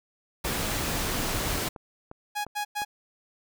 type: noise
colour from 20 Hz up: pink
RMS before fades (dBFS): -29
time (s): 0.44-1.69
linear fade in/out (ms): 10
type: click train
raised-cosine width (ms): 1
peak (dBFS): -27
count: 5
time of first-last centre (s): 1.41-2.818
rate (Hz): 2.84
type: tone bursts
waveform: sawtooth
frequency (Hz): 830.6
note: G#5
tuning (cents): 0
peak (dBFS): -24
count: 3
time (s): 2.35-2.85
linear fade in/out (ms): 20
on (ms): 100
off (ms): 100
effects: none